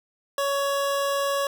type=tone; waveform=25% pulse; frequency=559 Hz; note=C#5; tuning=14 cents sharp; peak=-19 dBFS; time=0.38-1.47 s; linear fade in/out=2 ms; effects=none